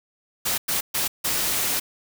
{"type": "noise bursts at uneven times", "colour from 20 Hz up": "white", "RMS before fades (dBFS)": -24, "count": 4, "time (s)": [[0.45, 0.58], [0.68, 0.81], [0.94, 1.08], [1.24, 1.8]], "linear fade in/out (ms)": 10, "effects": []}